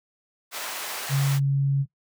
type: high-pass noise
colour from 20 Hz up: pink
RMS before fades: -33 dBFS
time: 0.51-1.4 s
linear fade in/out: 50 ms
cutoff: 740 Hz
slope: 12 dB/octave
type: tone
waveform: sine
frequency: 138.59 Hz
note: C#3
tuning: in tune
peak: -19 dBFS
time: 1.09-1.86 s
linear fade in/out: 50 ms
effects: noise-tail reverb RT60 0.1 s tail -19 dB re dry